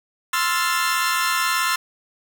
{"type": "chord", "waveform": "sawtooth", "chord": "F major seventh", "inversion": "second", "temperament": "equal", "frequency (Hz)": [1046.5, 1318.5, 1396.9, 1760], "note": ["C6", "E6", "F6", "A6"], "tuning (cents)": [0, 0, 0, 0], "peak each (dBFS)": [-20, -21, -22, -22], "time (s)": [0.33, 1.76], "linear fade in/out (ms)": 5, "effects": ["7-bit"]}